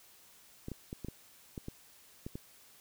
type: clicks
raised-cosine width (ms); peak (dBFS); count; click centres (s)
3; -27; 9; 0.684 / 0.717 / 0.929 / 1.047 / 1.085 / 1.578 / 1.684 / 2.265 / 2.355
effects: white hiss -60 dBFS RMS until 2.8 s